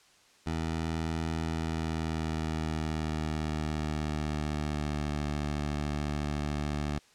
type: tone with pitch glide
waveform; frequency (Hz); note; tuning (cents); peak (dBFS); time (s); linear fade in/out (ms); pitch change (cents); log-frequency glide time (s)
15% pulse; 81 to 73.85; E2 to D2; -30 to +10; -24; 0.46-6.99; 10; -160; 1.56-5.25
effects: white hiss -61 dBFS RMS until 7.14 s + low-pass 7000 Hz 12 dB/octave